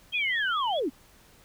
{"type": "tone with vibrato", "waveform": "sine", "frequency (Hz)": 3163, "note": "G7", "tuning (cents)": 15, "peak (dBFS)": -33, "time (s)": [0.12, 0.8], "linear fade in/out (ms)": 10, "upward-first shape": "triangle", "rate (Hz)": 4.9, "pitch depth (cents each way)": 140}
{"type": "linear sweep", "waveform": "sine", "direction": "down", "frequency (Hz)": [2556, 227.3], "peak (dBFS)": -25, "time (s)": [0.13, 0.9], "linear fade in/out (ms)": 20}
{"effects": ["pink hiss -57 dBFS RMS until 1.44 s"]}